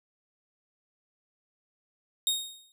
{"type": "tone with exponential decay", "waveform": "sawtooth", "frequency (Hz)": 3723, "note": "A#7", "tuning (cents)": -3, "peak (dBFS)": -19, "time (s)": [2.27, 2.72], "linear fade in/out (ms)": 1, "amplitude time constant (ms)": 96, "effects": []}